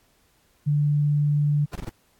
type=tone; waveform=sine; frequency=146.83 Hz; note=D3; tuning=in tune; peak=-18 dBFS; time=0.66-1.66 s; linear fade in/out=20 ms
type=noise bursts; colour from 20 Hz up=brown; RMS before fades=-31 dBFS; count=4; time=1.73-1.894 s; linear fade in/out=2 ms; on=26 ms; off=20 ms
effects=pink hiss -63 dBFS RMS until 2.19 s + AAC 64 kbps